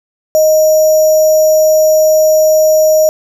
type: tone with sample-and-hold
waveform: sine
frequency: 622.3 Hz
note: D#5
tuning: in tune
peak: -5 dBFS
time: 0.35-3.09 s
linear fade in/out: 0 ms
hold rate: 6300 Hz
effects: none